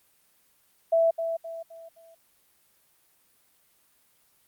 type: tone with echo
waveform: sine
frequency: 661 Hz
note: E5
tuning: 5 cents sharp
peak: -18 dBFS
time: 0.92-1.11 s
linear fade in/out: 10 ms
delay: 260 ms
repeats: 4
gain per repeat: -8 dB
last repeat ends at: 2.15 s
effects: white hiss -65 dBFS RMS until 4.47 s + Opus 32 kbps